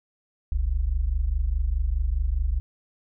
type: tone pair together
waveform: sine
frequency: 42.16 / 67 Hz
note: E1 / C2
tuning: +40 / +42 cents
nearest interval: minor sixth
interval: 802 cents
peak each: -24 dBFS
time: 0.52-2.6 s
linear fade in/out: 0 ms
effects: none